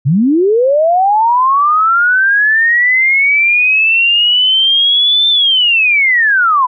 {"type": "linear two-way sweep", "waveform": "sine", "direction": "up then down", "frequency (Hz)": [120.8, 3577, 971], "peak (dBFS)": -7, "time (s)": [0.05, 6.67], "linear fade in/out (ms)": 20, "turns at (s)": 5.29, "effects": []}